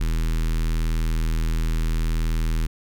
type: tone with notch filter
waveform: square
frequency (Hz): 40.36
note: E1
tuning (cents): -36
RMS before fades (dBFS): -22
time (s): 0-2.67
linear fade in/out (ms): 10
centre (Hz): 650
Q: 0.66
effects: none